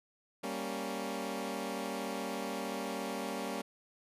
15% pulse chord, G diminished, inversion none, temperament equal, 196 / 233.1 / 277.2 Hz, G3 / Bb3 / Db4, 0 / 0 / 0 cents, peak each -34 dBFS, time 0.43-3.62 s, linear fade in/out 10 ms, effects resampled to 32000 Hz

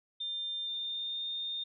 sine tone with pitch glide, 3600 to 3642 Hz, A7 to A#7, +39 to -41 cents, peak -34 dBFS, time 0.2-1.64 s, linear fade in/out 10 ms, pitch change +20 cents, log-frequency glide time 0.62-1.25 s, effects none

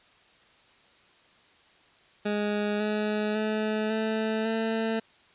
20% pulse tone with pitch steps, 207.7 / 211.6 / 215.5 / 219.5 / 223.6 Hz, G#3 / G#3 / A3 / A3 / A3, 0 / +33 / -36 / -4 / +28 cents, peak -21 dBFS, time 2.25-5 s, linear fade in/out 10 ms, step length 550 ms, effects white hiss -59 dBFS RMS until 5.34 s + resampled to 8000 Hz

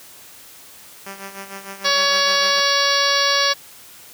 5% pulse tone with tremolo, 196 Hz, G3, in tune, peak -19 dBFS, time 1.06-2.6 s, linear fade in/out 2 ms, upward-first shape sine, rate 6.6 Hz, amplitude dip 70%
harmonic tone, 562 Hz, C#5, 24 cents sharp, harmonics 1 / 2 / 3 / 4 / 5 / 6 / 7 / 8 / 9 / 10, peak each -24 / -22 / -22 / -27 / -28 / -25 / -25 / -22 / -27 / -25 dBFS, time 1.84-3.54 s, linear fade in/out 20 ms
effects white hiss -43 dBFS RMS until 4.13 s + high-pass 60 Hz 12 dB/octave

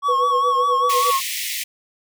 triangle tone with vibrato, 1108 Hz, C#6, 1 cent flat, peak -14 dBFS, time 0.02-1.21 s, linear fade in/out 50 ms, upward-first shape sine, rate 5 Hz, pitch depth 52 cents each way
sine tone with tremolo, 493.9 Hz, B4, in tune, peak -18 dBFS, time 0.08-1.11 s, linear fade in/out 10 ms, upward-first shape triangle, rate 8.1 Hz, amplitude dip 100%
pink high-pass noise, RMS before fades -26 dBFS, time 0.89-1.64 s, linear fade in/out 10 ms, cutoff 1900 Hz, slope 96 dB/octave
effects none

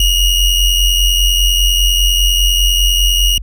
square ring-modulated tone, 1455 Hz, F#6, 29 cents flat, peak -7 dBFS, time 0-3.38 s, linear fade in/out 2 ms, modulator 1410 Hz, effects added 50 Hz sine -22 dBFS peak until 3.42 s

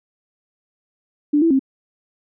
sine tone with pitch steps, 294.2 / 330.7 / 267.7 Hz, D4 / E4 / C4, +3 / +6 / +40 cents, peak -12 dBFS, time 1.33-1.594 s, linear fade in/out 10 ms, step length 88 ms, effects none

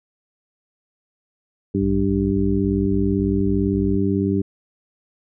harmonic tone, 98 Hz, G2, in tune, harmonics 1 / 2 / 3 / 4, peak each -24 / -21 / -22 / -24 dBFS, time 1.74-4.42 s, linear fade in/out 10 ms
triangle tone bursts, 55 Hz, A1, in tune, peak -25 dBFS, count 8, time 1.81-3.968 s, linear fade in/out 10 ms, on 240 ms, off 34 ms
effects none

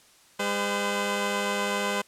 10% pulse tone pair together, 202.4 / 510 Hz, G#3 / C5, -44 / -44 cents, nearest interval octave + major third, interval 1600 cents, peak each -20 dBFS, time 0.39-2.02 s, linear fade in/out 10 ms, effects white hiss -57 dBFS RMS until 2.07 s + low-pass 10000 Hz 12 dB/octave

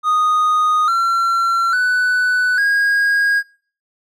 triangle tone with pitch steps, 1240 / 1360.1 / 1491.8 / 1636.2 Hz, D#6 / F6 / F#6 / G#6, -6 / -46 / +14 / -26 cents, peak -11 dBFS, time 0.03-3.43 s, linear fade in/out 50 ms, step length 850 ms, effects noise-tail reverb RT60 0.4 s tail -18 dB re dry

